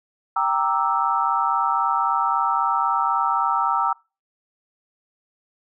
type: chord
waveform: sine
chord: E half-diminished seventh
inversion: first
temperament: equal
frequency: 784 / 932.3 / 1174.7 / 1318.5 Hz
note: G5 / Bb5 / D6 / E6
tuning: 0 / 0 / 0 / 0 cents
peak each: -25 / -23 / -26 / -22 dBFS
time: 0.36-3.93 s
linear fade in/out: 5 ms
effects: noise-tail reverb RT60 0.3 s tail -26 dB re dry